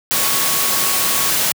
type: tone in noise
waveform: sine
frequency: 1108.7 Hz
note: C#6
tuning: in tune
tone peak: -28 dBFS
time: 0.14-1.3 s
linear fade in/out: 0 ms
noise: white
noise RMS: -17 dBFS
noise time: 0.11-1.52 s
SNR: -14 dB
effects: high-pass 100 Hz 12 dB/octave